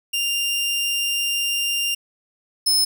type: tone pair in turn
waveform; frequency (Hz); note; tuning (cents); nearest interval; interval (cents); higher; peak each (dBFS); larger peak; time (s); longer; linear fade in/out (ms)
sawtooth; 2794 / 5212; F7 / E8; 0 / -20; major seventh; 1080; second; -17 / -13; second; 0.13-1.95 / 2.66-2.85; first; 10
effects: none